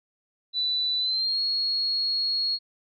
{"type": "tone with pitch glide", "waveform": "sine", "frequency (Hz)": [3977, 4312], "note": ["B7", "C#8"], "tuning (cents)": [11, -49], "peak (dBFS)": -23, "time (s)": [0.53, 2.59], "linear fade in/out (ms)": 50, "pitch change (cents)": 140, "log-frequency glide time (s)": [0.99, 1.4], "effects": []}